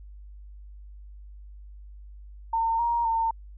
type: tone with pitch steps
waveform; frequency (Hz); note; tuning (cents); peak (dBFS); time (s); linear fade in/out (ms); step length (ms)
sine; 909 / 940 / 907; A#5 / A#5 / A#5; -44 / +14 / -48; -22; 2.53-3.31; 5; 260
effects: added 50 Hz sine -42 dBFS peak until 3.57 s